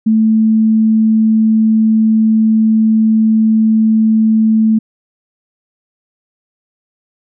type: tone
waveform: sine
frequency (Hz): 220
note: A3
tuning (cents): 0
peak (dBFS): -7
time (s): 0.06-4.79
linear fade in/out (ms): 10
effects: none